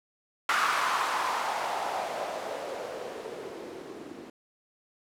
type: noise with low-pass filter sweep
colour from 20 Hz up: violet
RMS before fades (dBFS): -32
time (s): 0.49-4.3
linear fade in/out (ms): 2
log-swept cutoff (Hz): 1300 to 300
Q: 3
effects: none